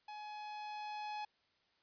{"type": "tone with level ramp", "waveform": "45% pulse", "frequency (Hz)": 843, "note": "G#5", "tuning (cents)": 26, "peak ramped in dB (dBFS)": [-46, -40], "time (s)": [0.08, 1.25], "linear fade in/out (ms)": 5, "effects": ["white hiss -75 dBFS RMS until 1.82 s", "resampled to 11025 Hz"]}